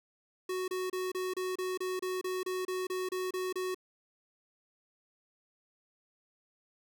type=tone bursts; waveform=square; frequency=370 Hz; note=F#4; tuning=in tune; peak=-33 dBFS; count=15; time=0.49-3.746 s; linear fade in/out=5 ms; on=190 ms; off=29 ms; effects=none